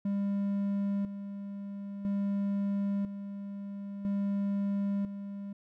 triangle tone with tremolo, 200 Hz, G3, 35 cents sharp, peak -26 dBFS, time 0.05-5.53 s, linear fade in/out 5 ms, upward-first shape square, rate 0.5 Hz, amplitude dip 65%, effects none

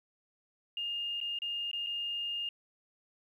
sine tone with dropouts, 2826 Hz, F7, 20 cents sharp, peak -33 dBFS, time 0.77-2.49 s, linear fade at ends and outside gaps 2 ms, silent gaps 1.203-1.212 / 1.388-1.419 / 1.714-1.731 / 1.864-1.869 s, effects 11-bit

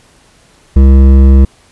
triangle tone with hard clipping, 67 Hz, C2, 42 cents sharp, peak -3 dBFS, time 0.76-1.45 s, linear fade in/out 5 ms, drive 15 dB, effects pink hiss -46 dBFS RMS until 1.71 s + resampled to 24000 Hz

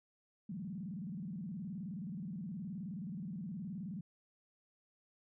sine tone with vibrato, 185 Hz, F#3, in tune, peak -40 dBFS, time 0.49-4.01 s, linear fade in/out 5 ms, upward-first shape square, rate 19 Hz, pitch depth 220 cents each way, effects none

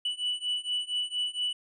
triangle beating tone pair, 2960 / 2964.3 Hz, F#7 / F#7, 0 / +3 cents, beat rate 4.3 Hz, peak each -31 / -30 dBFS, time 0.05-1.53 s, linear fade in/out 5 ms, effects resampled to 24000 Hz

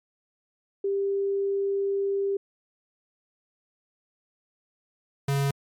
sine / square tone pair in turn, 395.8 / 139.37 Hz, G4 / C#3, +17 / +10 cents, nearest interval octave + tritone, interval 1807 cents, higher first, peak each -23 dBFS, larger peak neither, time 0.84-2.37 / 5.28-5.51 s, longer first, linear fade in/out 5 ms, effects MP3 96 kbps

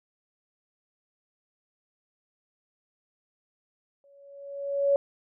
sine tone with exponential growth, 561 Hz, C#5, 21 cents sharp, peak -17 dBFS, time 4.04-4.96 s, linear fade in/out 1 ms, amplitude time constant 200 ms, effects none

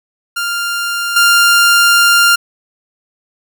sawtooth tone with level steps, 1396.9 Hz, F6, in tune, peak -12 / -3 dBFS, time 0.36-2.36 s, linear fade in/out 10 ms, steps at 1.16 s, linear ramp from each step 5 ms, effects none

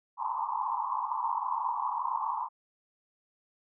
pink band-pass noise, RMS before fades -32 dBFS, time 0.17-2.49 s, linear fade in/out 50 ms, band 860 to 1100 Hz, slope 96 dB/octave, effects none

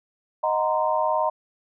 sine chord, C half-diminished seventh, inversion first, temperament equal with one note detuned, 622.3 / 740 / 932.3 / 1031.5 Hz, Eb5 / Gb5 / Bb5 / C6, 0 / 0 / 0 / -25 cents, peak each -24 / -29 / -24 / -27 dBFS, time 0.43-1.3 s, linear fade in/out 10 ms, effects none

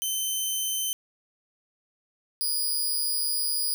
10% pulse tone pair in turn, 3079 / 4913 Hz, G7 / D#8, -32 / -23 cents, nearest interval minor sixth, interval 809 cents, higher second, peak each -18 dBFS, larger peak neither, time 0.02-0.93 / 2.41-3.74 s, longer second, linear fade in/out 0 ms, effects none

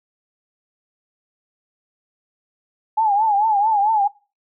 sine tone with vibrato, 844 Hz, G#5, 28 cents sharp, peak -14 dBFS, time 2.97-4.08 s, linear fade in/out 10 ms, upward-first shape triangle, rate 4.5 Hz, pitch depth 130 cents each way, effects noise-tail reverb RT60 0.3 s tail -20 dB re dry

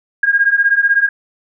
sine beating tone pair, 1615 / 1631 Hz, G#6 / G#6, -49 / -32 cents, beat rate 16 Hz, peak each -14 / -12 dBFS, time 0.23-1.09 s, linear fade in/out 5 ms, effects none

